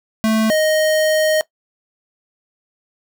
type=tone pair in turn; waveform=square; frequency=220 / 622.3 Hz; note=A3 / D#5; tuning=0 / 0 cents; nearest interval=octave + tritone; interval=1800 cents; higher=second; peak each=-14 dBFS; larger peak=neither; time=0.24-0.5 / 0.5-1.41 s; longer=second; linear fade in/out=0 ms; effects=noise-tail reverb RT60 0.1 s tail -19 dB re dry